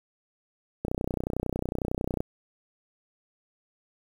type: click train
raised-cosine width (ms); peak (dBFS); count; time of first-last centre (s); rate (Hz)
2; -15; 43; 0.85-2.205; 31
effects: 8-bit

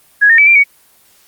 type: tone with pitch steps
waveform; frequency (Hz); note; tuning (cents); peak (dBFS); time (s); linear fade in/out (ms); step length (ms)
sine; 1666 / 1826 / 2301 / 2365 / 2245; G#6 / A#6 / D7 / D7 / C#7; +5 / -36 / -36 / +12 / +21; -4; 0.21-0.64; 20; 86
effects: white hiss -49 dBFS RMS until 1.27 s + Opus 24 kbps

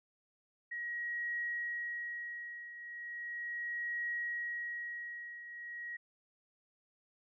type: tone with tremolo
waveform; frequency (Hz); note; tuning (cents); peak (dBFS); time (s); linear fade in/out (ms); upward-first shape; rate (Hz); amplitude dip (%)
sine; 1900; A#6; +33; -34; 0.71-5.97; 10; triangle; 0.37; 75
effects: none

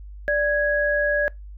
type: tone pair together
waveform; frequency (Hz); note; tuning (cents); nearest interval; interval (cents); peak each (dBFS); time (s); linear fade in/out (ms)
sine; 587.9 / 1661.2; D5 / G#6; +2 / 0; octave + tritone; 1798; -21; 0.28-1.28; 0
effects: noise-tail reverb RT60 0.2 s tail -24 dB re dry + added 50 Hz sine -36 dBFS peak until 1.57 s

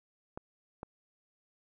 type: clicks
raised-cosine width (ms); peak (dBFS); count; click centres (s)
1; -26; 2; 0.375 / 0.831
effects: none

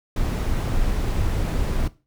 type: noise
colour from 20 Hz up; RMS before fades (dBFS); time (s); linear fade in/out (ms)
brown; -22; 0.16-1.88; 5
effects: noise-tail reverb RT60 0.3 s tail -18 dB re dry

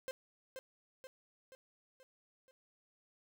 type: tone with echo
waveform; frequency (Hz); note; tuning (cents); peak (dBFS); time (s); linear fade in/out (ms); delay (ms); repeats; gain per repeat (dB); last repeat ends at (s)
45% pulse; 523.3; C5; 0; -39; 0.08-0.11; 0; 480; 5; -5; 2.51
effects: none

